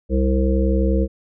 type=harmonic tone with a mistuned harmonic; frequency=65.41 Hz; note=C2; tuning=in tune; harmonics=1 / 3 / 5 / 7 / 8; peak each=-17 / -22 / -24 / -25 / -26 dBFS; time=0.09-1.08 s; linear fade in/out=50 ms; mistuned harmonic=8; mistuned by=+19 cents; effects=none